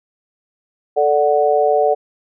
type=chord; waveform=sine; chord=D major; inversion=second; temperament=equal; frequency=440 / 587.3 / 740 Hz; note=A4 / D5 / F#5; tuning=0 / 0 / 0 cents; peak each=-16 dBFS; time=0.96-1.95 s; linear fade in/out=20 ms; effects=none